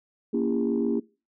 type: chord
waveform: sine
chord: A# diminished seventh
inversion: none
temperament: just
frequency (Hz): 233.1 / 279.7 / 335.6 / 402.8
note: A#3 / C#4 / E4 / G4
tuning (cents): 0 / +16 / +31 / +47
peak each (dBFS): -25 / -28 / -29 / -28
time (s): 0.33-1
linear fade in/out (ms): 10
effects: noise-tail reverb RT60 0.3 s tail -21 dB re dry + tanh soft clip ceiling -15 dBFS